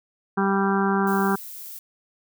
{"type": "harmonic tone", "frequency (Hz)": 196, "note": "G3", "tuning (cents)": 0, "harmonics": [1, 2, 4, 5, 6, 7, 8], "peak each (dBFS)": [-22, -25, -28, -29, -30, -30, -31], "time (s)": [0.37, 1.36], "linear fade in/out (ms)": 10}
{"type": "noise", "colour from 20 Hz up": "violet", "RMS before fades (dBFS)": -38, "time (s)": [1.07, 1.79], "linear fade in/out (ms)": 2}
{"effects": []}